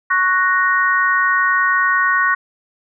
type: chord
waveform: sine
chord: F# major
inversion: second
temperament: equal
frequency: 1108.7 / 1480 / 1864.7 Hz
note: C#6 / F#6 / A#6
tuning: 0 / 0 / 0 cents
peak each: -17 dBFS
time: 0.1-2.35 s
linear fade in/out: 10 ms
effects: none